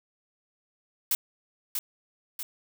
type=noise with echo; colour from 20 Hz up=blue; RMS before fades=-25 dBFS; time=1.11-1.15 s; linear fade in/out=2 ms; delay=640 ms; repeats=2; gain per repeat=-5 dB; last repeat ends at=2.43 s; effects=none